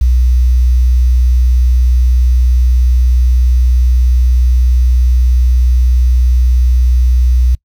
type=tone with quantisation; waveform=sine; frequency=61.6 Hz; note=B1; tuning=4 cents flat; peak=-6 dBFS; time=0.01-7.55 s; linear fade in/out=5 ms; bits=6; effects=noise-tail reverb RT60 0.1 s tail -25 dB re dry